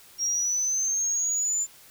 sine linear sweep, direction up, 5588 to 7140 Hz, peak -22 dBFS, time 0.18-1.67 s, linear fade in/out 50 ms, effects tanh soft clip ceiling -20 dBFS + white hiss -52 dBFS RMS until 1.9 s

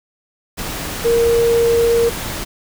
sine tone in noise, 466.2 Hz, A#4, in tune, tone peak -11 dBFS, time 1.04-2.1 s, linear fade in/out 20 ms, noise pink, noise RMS -25 dBFS, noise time 0.57-2.45 s, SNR +11 dB, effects none

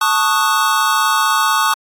square chord, D# half-diminished seventh, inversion second, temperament equal, 880 / 1108.7 / 1244.5 / 1480 Hz, A5 / C#6 / D#6 / F#6, 0 / 0 / 0 / 0 cents, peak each -20 / -18 / -18 / -21 dBFS, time 0.01-1.74 s, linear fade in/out 5 ms, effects AAC 64 kbps

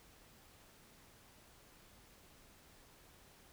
silence, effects pink hiss -63 dBFS RMS until 3.52 s

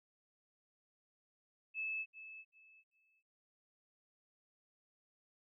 sine tone with echo, 2611 Hz, E7, 17 cents flat, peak -37 dBFS, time 1.74-2.06 s, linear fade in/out 50 ms, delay 390 ms, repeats 3, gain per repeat -12 dB, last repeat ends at 3.23 s, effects none

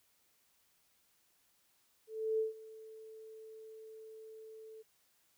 sine tone with ADSR envelope, 440 Hz, A4, in tune, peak -29 dBFS, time 2.07-4.83 s, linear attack 320 ms, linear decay 140 ms, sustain -20 dB, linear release 22 ms, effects white hiss -73 dBFS RMS until 5.37 s

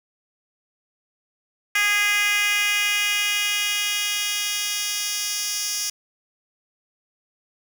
10% pulse tone with high-pass filter sweep, 411.8 Hz, G#4, 15 cents flat, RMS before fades -23 dBFS, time 1.75-5.9 s, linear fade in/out 5 ms, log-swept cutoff 2000 to 4800 Hz, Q 2, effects none

